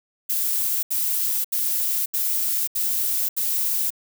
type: noise bursts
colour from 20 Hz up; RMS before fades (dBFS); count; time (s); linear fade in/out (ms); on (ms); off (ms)
violet; -23; 6; 0.29-3.905; 10; 540; 75
effects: none